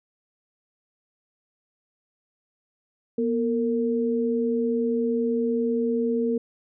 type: tone pair together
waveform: sine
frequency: 239.9 / 457.6 Hz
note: A#3 / A#4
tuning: +50 / -32 cents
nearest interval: major seventh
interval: 1118 cents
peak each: -24 dBFS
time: 3.18-6.38 s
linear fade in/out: 5 ms
effects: none